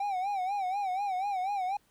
triangle tone with vibrato, 774 Hz, G5, 22 cents flat, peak -27 dBFS, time 0-1.77 s, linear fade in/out 5 ms, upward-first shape sine, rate 4.1 Hz, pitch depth 110 cents each way, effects pink hiss -68 dBFS RMS until 1.9 s

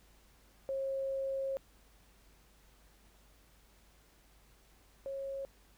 sine tone pair in turn, 540 / 546 Hz, C#5 / C#5, -45 / -26 cents, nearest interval unison, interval 19 cents, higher second, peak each -33 / -37 dBFS, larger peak first, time 0.69-1.57 / 5.06-5.45 s, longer first, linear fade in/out 0 ms, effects added 50 Hz sine -64 dBFS peak until 5.77 s + pink hiss -66 dBFS RMS until 5.77 s

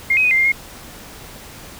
sine tone with pitch steps, 2125 / 2530 / 2486 / 2091 / 2112 / 2147 Hz, C7 / D#7 / D#7 / C7 / C7 / C7, +26 / +28 / -2 / -2 / +16 / +44 cents, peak -12 dBFS, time 0.1-0.52 s, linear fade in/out 5 ms, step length 70 ms, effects pink hiss -38 dBFS RMS until 1.79 s

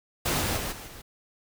pink noise with level steps, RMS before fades -26 / -28 / -32 / -41 / -45 dBFS, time 0.25-1.02 s, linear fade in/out 10 ms, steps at 0.4 / 0.56 / 0.71 / 0.86 s, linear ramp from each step 20 ms, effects none

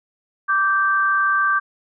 sine tone pair together, 1167.8 / 1566 Hz, D6 / G6, -10 / -2 cents, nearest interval perfect fourth, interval 508 cents, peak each -18 dBFS, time 0.48-1.6 s, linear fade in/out 20 ms, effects none

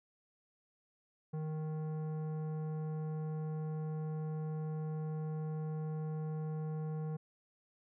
sine tone with tanh clipping, 155.56 Hz, D#3, in tune, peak -38 dBFS, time 1.33-7.17 s, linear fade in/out 10 ms, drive 13 dB, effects none

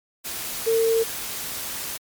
sine tone in noise, 453.1 Hz, A#4, 49 cents flat, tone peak -17 dBFS, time 0.66-1.04 s, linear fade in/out 20 ms, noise white, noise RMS -31 dBFS, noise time 0.24-1.98 s, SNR +11 dB, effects MP3 96 kbps

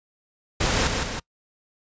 pink noise with echo, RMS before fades -22 dBFS, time 0.6-0.88 s, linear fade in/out 10 ms, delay 160 ms, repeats 2, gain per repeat -4 dB, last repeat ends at 1.2 s, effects noise-tail reverb RT60 0.1 s tail -25 dB re dry + resampled to 16000 Hz

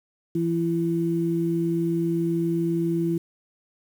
sine tone pair together, 167.6 / 335.2 Hz, E3 / E4, +29 / +29 cents, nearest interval octave, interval 1200 cents, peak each -25 / -23 dBFS, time 0.35-3.18 s, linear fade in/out 5 ms, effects 8-bit

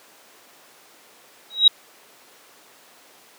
sine tone with exponential growth, 3832 Hz, A#7, 47 cents sharp, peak -5 dBFS, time 1.5-1.68 s, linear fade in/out 5 ms, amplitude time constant 38 ms, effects pink hiss -50 dBFS RMS until 3.38 s + high-pass 400 Hz 12 dB/octave

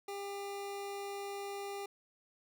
25% pulse tone, 400 Hz, G4, 35 cents sharp, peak -36 dBFS, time 0.08-1.86 s, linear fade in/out 5 ms, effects none

